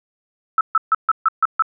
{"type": "tone bursts", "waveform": "sine", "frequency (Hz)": 1312, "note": "E6", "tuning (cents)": -9, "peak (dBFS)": -11, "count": 7, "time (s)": [0.58, 1.623], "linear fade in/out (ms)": 2, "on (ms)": 29, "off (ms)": 140, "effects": []}